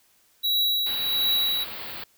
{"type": "tone with tremolo", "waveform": "square", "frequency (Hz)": 3891, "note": "B7", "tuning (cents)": -27, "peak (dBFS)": -20, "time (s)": [0.43, 1.65], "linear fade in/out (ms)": 20, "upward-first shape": "triangle", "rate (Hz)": 1.4, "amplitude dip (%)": 55}
{"type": "band-stop noise", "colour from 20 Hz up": "white", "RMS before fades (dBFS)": -36, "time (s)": [0.86, 2.04], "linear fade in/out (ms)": 5, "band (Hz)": [4700, 15000], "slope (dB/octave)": 96}
{"effects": ["white hiss -62 dBFS RMS until 2.17 s"]}